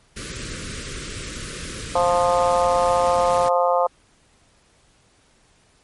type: band-stop noise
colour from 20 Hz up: pink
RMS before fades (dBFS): -32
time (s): 0.16-3.49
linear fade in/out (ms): 10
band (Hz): 540 to 1200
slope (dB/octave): 48
type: harmonic tone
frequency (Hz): 175.6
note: F3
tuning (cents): +10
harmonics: 3 / 4 / 5 / 6 / 7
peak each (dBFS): -19 / -21 / -23 / -25 / -26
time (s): 1.95-3.87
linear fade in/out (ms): 5
effects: pink hiss -58 dBFS RMS until 5.83 s + MP3 48 kbps